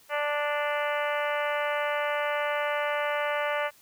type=harmonic tone; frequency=293.7 Hz; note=D4; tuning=in tune; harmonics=2 / 3 / 4 / 5 / 6 / 7 / 8 / 9 / 10; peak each=-29 / -34 / -34 / -35 / -36 / -36 / -40 / -43 / -42 dBFS; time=0.09-3.71 s; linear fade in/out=50 ms; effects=white hiss -58 dBFS RMS until 3.81 s